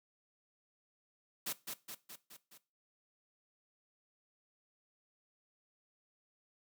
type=noise with echo; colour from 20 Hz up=white; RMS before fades=-38 dBFS; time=1.46-1.53 s; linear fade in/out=10 ms; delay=210 ms; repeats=5; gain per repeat=-4 dB; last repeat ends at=2.58 s; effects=noise-tail reverb RT60 0.3 s tail -18 dB re dry + high-pass 150 Hz 12 dB/octave